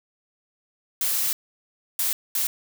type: noise bursts at uneven times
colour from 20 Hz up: blue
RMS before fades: -24 dBFS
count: 3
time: 1.01-1.33 / 1.99-2.13 / 2.35-2.47 s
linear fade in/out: 2 ms
effects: none